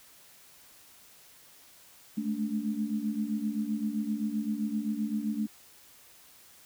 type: tone cluster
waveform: sine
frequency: 211 / 218.7 / 289.6 Hz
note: G#3 / A3 / D4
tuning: +28 / -10 / -24 cents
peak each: -34 / -31 / -36 dBFS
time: 2.17-5.47 s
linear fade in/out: 10 ms
effects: white hiss -56 dBFS RMS until 6.65 s